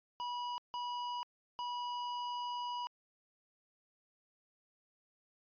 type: tone bursts at uneven times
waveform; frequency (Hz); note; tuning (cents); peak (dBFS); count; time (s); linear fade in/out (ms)
square; 974; B5; -24; -38; 3; 0.2-0.58 / 0.74-1.23 / 1.59-2.87; 0
effects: resampled to 11025 Hz